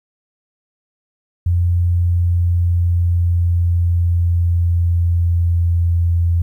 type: tone with pitch glide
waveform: sine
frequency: 87.31 to 85.32 Hz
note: F2 to F2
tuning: 0 to -40 cents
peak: -12 dBFS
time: 1.46-6.42 s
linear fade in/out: 5 ms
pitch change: -40 cents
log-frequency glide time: 1.89-6.16 s
effects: 9-bit